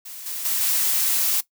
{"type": "noise with level steps", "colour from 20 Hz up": "blue", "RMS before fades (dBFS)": [-37, -30, -23, -21], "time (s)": [0.05, 1.41], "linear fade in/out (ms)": 10, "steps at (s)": [0.26, 0.45, 0.61], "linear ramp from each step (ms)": 2, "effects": ["noise-tail reverb RT60 0.1 s tail -17 dB re dry"]}